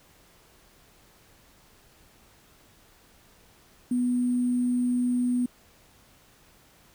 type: tone with sample-and-hold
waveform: sine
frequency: 246.5 Hz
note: B3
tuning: 3 cents flat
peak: -22 dBFS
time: 3.91-5.46 s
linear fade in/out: 5 ms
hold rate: 8820 Hz
effects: pink hiss -58 dBFS RMS until 6.94 s